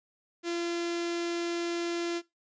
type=tone with notch filter; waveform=sawtooth; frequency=342.2 Hz; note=F4; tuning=35 cents flat; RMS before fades=-32 dBFS; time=0.43-2.22 s; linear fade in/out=50 ms; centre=860 Hz; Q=1.1; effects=noise-tail reverb RT60 0.2 s tail -20 dB re dry + resampled to 16000 Hz